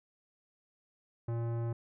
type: tone with tanh clipping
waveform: sine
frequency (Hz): 116.54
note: A#2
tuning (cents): 0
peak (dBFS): -34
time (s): 1.28-1.73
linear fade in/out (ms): 5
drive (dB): 17
effects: none